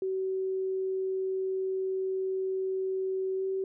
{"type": "tone with pitch glide", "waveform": "sine", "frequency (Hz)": [379.3, 382.8], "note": ["F#4", "G4"], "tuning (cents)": [43, -41], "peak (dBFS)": -28, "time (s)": [0.02, 3.64], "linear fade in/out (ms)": 2, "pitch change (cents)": 16, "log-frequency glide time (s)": [3.36, 3.44], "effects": []}